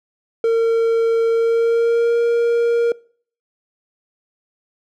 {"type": "tone with pitch glide", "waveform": "triangle", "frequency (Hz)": [457, 469], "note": ["A#4", "A#4"], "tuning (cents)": [-34, 11], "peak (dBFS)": -11, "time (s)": [0.44, 2.92], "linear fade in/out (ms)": 2, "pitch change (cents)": 45, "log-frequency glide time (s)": [1.29, 2.19], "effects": ["noise-tail reverb RT60 0.5 s tail -24 dB re dry"]}